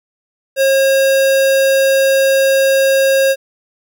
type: tone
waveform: square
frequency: 540 Hz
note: C#5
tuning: 45 cents flat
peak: -10 dBFS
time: 0.56-3.36 s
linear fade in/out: 50 ms
effects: none